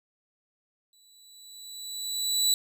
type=tone with exponential growth; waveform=25% pulse; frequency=3951 Hz; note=B7; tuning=in tune; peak=-16 dBFS; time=0.93-2.54 s; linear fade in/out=1 ms; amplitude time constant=350 ms; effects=none